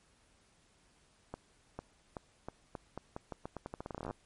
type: accelerating click train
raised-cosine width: 1 ms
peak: -26 dBFS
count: 25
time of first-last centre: 1.34-4.11 s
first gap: 450 ms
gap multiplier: 0.84
effects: pink hiss -68 dBFS RMS until 4.25 s + MP3 48 kbps